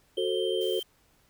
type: chord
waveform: sine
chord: F# diminished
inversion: none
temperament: just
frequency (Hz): 370 / 444 / 532.8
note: F#4 / A4 / C5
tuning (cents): 0 / +16 / +31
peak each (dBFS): -29 / -30 / -33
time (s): 0.17-0.8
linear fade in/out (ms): 10
type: tone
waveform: triangle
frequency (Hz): 3136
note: G7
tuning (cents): 0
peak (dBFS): -33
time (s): 0.17-0.83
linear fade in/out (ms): 5
type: noise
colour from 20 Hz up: blue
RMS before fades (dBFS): -47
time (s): 0.61-0.83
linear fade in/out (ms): 2
effects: pink hiss -65 dBFS RMS until 1.29 s